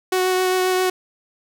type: tone with vibrato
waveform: sawtooth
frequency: 370 Hz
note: F#4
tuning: in tune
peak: -13 dBFS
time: 0.12-0.9 s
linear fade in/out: 5 ms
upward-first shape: triangle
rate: 7.5 Hz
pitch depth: 13 cents each way
effects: none